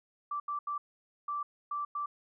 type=tone bursts at uneven times; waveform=sine; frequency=1168 Hz; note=D6; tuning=10 cents flat; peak=-32 dBFS; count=6; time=0.31-0.4 / 0.48-0.59 / 0.67-0.78 / 1.28-1.43 / 1.71-1.85 / 1.95-2.06 s; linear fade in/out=5 ms; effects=none